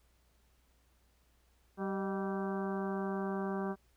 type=harmonic tone with a mistuned harmonic; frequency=193.9 Hz; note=G3; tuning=19 cents flat; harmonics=1 / 2 / 3 / 4 / 5 / 6 / 7 / 8; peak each=-36 / -38 / -45 / -44 / -47 / -46 / -53 / -49 dBFS; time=1.77-3.76 s; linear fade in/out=50 ms; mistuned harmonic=3; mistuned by=+79 cents; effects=added 60 Hz sine -68 dBFS peak until 3.96 s + pink hiss -73 dBFS RMS until 3.96 s